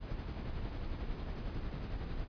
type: noise with tremolo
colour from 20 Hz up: brown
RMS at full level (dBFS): -38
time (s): 0-2.28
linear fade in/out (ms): 50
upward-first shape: sine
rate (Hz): 11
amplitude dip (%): 35
effects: resampled to 11025 Hz